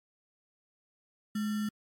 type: tone with sample-and-hold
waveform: sine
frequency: 211.3 Hz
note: G#3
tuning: 30 cents sharp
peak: -29 dBFS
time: 1.35-1.69 s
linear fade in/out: 5 ms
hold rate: 1575 Hz
effects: MP3 64 kbps